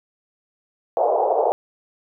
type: band-pass noise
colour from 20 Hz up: white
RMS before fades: -19 dBFS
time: 0.97-1.52 s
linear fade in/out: 0 ms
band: 430 to 810 Hz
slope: 48 dB/octave
effects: none